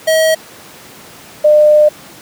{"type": "tone pair in turn", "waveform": ["square", "sine"], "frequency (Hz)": [638, 602.2], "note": ["D#5", "D5"], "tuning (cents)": [43, 43], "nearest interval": "minor second", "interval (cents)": 100, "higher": "first", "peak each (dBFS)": [-9, -4], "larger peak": "second", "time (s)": [[0.07, 0.35], [1.44, 1.89]], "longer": "second", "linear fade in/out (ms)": 10, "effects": ["pink hiss -36 dBFS RMS until 2.21 s", "high-pass 150 Hz 12 dB/octave"]}